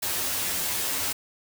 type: noise with comb filter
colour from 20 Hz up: white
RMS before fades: -28 dBFS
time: 0.02-1.13 s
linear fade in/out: 10 ms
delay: 11 ms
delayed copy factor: +1
effects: none